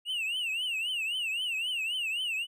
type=tone with vibrato; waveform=triangle; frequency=2794 Hz; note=F7; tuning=in tune; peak=-28 dBFS; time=0.05-2.47 s; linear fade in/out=50 ms; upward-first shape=triangle; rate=3.8 Hz; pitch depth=190 cents each way; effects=none